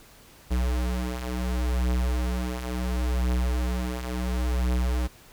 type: beating tone pair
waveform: square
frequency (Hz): 61.2 / 61.91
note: B1 / B1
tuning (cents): -15 / +5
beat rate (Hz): 0.71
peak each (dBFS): -31 / -26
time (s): 0.5-5.08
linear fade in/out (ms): 20
effects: pink hiss -52 dBFS RMS until 5.32 s